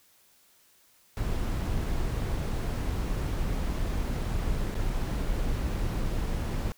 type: noise with dropouts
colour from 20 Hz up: brown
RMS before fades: -29 dBFS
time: 1.17-6.72 s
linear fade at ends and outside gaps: 0 ms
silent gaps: 3.786-3.79 / 4.744-4.752 s
effects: white hiss -62 dBFS RMS until 6.77 s